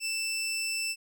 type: tone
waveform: 20% pulse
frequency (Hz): 2657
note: E7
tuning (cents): +13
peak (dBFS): -25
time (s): 0-0.96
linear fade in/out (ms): 50
effects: none